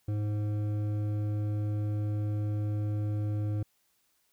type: tone with hard clipping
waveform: triangle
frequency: 104.8 Hz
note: G#2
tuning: 16 cents sharp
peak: -30 dBFS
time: 0.08-3.63 s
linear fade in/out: 5 ms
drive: 13 dB
effects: white hiss -72 dBFS RMS until 4.32 s